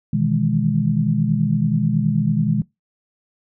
sine chord, E major seventh, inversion second, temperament equal, 123.47 / 155.56 / 164.81 / 207.7 Hz, B2 / D#3 / E3 / G#3, 0 / 0 / 0 / 0 cents, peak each -23 / -20 / -23 / -20 dBFS, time 0.13-2.62 s, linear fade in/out 5 ms, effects noise-tail reverb RT60 0.2 s tail -23 dB re dry

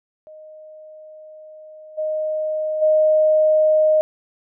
sine tone with level steps, 620 Hz, D#5, 6 cents flat, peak -38 / -20 / -12 dBFS, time 0.27-4.01 s, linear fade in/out 0 ms, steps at 1.97 / 2.81 s, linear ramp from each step 20 ms, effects none

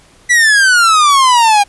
45% pulse exponential sweep, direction down, 1983 to 800 Hz, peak -6 dBFS, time 0.29-1.64 s, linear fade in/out 20 ms, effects pink hiss -46 dBFS RMS until 1.68 s + resampled to 24000 Hz

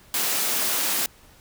white high-pass noise, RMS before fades -24 dBFS, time 0.14-1.06 s, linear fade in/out 2 ms, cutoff 180 Hz, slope 24 dB/octave, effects pink hiss -53 dBFS RMS until 1.4 s

